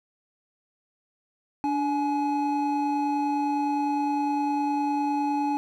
triangle tone pair together, 291.4 / 844.4 Hz, D4 / G#5, -13 / +29 cents, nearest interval octave + tritone, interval 1842 cents, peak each -24 dBFS, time 1.64-5.57 s, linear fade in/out 0 ms, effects none

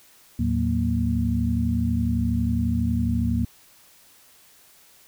sine tone cluster, 77.8 / 109.9 / 184.5 / 234.4 Hz, D#2 / A2 / F#3 / A#3, 0 / -2 / -5 / +10 cents, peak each -25 / -26 / -30 / -24 dBFS, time 0.39-3.45 s, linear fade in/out 5 ms, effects white hiss -54 dBFS RMS until 5.07 s

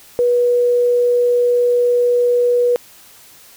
sine tone, 486.1 Hz, B4, 28 cents flat, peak -11 dBFS, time 0.19-2.76 s, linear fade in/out 0 ms, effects white hiss -44 dBFS RMS until 3.56 s

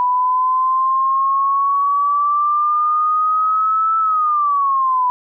sine exponential two-way sweep, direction up then down, 988 to 1318.5 to 988 Hz, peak -13 dBFS, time 0-5.1 s, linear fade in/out 0 ms, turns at 3.98 s, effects none

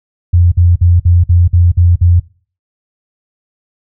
sine tone bursts, 87.31 Hz, F2, in tune, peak -4 dBFS, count 8, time 0.33-2.2 s, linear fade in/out 10 ms, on 190 ms, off 50 ms, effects noise-tail reverb RT60 0.4 s tail -21 dB re dry

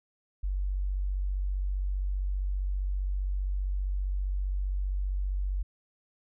sine tone, 47.59 Hz, F#1, 49 cents sharp, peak -27 dBFS, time 0.43-5.63 s, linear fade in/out 10 ms, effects none

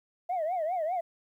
sine tone with vibrato, 679 Hz, F5, 49 cents flat, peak -26 dBFS, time 0.29-1.01 s, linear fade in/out 10 ms, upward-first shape triangle, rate 5 Hz, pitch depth 220 cents each way, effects tanh soft clip ceiling -25 dBFS + 11-bit

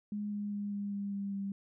sine tone with pitch steps, 207.4 / 205.7 / 204.1 / 202.4 / 200.8 / 199.18 / 197.58 Hz, G#3 / G#3 / G#3 / G#3 / G3 / G3 / G3, -2 / -16 / -30 / -44 / +42 / +28 / +14 cents, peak -34 dBFS, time 0.12-1.52 s, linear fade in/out 2 ms, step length 200 ms, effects none

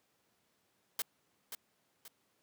white noise with echo, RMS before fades -35 dBFS, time 0.99-1.02 s, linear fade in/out 2 ms, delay 530 ms, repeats 2, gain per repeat -8 dB, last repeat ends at 2.08 s, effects pink hiss -75 dBFS RMS until 2.42 s + high-pass 150 Hz 12 dB/octave

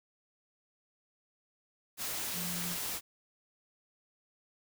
sine tone in noise, 174.61 Hz, F3, in tune, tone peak -40 dBFS, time 2.33-2.77 s, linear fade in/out 50 ms, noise white, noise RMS -37 dBFS, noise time 1.97-3.01 s, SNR -6 dB, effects none

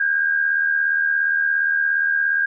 sine tone pair together, 1538 / 1615.2 Hz, G6 / G#6, -33 / -49 cents, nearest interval minor second, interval 84 cents, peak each -25 / -17 dBFS, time 0-2.46 s, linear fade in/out 5 ms, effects none

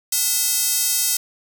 square tone with high-pass filter, 288.9 Hz, D4, 28 cents flat, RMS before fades -20 dBFS, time 0.12-1.17 s, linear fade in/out 5 ms, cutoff 7100 Hz, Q 1, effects none

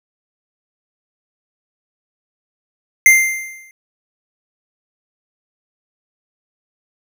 square tone with exponential decay, 2093 Hz, C7, in tune, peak -4 dBFS, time 3.06-3.71 s, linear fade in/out 1 ms, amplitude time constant 140 ms, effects none

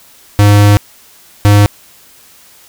square tone pair in turn, 102.7 / 102.7 Hz, G#2 / G#2, -19 / -19 cents, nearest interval unison, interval 0 cents, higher neither, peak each -4 dBFS, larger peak neither, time 0.39-0.77 / 1.45-1.66 s, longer first, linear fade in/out 0 ms, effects white hiss -42 dBFS RMS until 2.68 s

